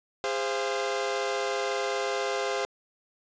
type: tone cluster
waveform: sawtooth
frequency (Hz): 407.8 / 522 / 688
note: G#4 / C5 / F5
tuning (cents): -32 / -4 / -26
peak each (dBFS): -27 / -27 / -30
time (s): 0.24-2.65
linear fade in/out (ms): 0
effects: resampled to 16000 Hz + 8-bit